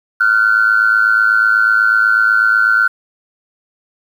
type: tone pair together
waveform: sine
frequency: 1395.9 / 1504 Hz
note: F6 / F#6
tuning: -1 / +28 cents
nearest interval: minor second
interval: 129 cents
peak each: -11 dBFS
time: 0.2-2.88 s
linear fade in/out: 10 ms
effects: tanh soft clip ceiling -2 dBFS + 7-bit